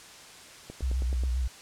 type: click train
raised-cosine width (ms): 2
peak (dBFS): -27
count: 6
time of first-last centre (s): 0.7-1.236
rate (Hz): 9.33
type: tone with vibrato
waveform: sine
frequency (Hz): 63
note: B1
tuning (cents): +35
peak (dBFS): -25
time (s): 0.82-1.48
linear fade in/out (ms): 10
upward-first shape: square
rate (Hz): 7.5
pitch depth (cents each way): 58
effects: white hiss -48 dBFS RMS until 1.61 s + low-pass 8000 Hz 12 dB/octave